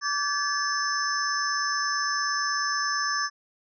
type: tone cluster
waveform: sine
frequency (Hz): 1156 / 1570 / 1719 / 5280 / 6100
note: D6 / G6 / A6 / E8 / G8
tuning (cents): -28 / +2 / -41 / +2 / -48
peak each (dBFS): -29 / -36 / -29 / -30 / -35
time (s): 0.01-3.3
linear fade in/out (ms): 50
effects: none